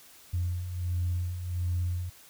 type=beating tone pair; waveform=sine; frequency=87.31 / 88.71 Hz; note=F2 / F2; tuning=0 / +28 cents; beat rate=1.4 Hz; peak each=-35 / -28 dBFS; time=0.33-2.1 s; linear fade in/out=10 ms; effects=tanh soft clip ceiling -21 dBFS + white hiss -54 dBFS RMS until 2.29 s